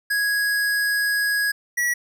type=tone pair in turn; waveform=square; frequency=1661.2 / 1932 Hz; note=G#6 / B6; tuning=0 / -39 cents; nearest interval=minor third; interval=261 cents; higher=second; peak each=-20 dBFS; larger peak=neither; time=0.1-1.52 / 1.77-1.94 s; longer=first; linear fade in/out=10 ms; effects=none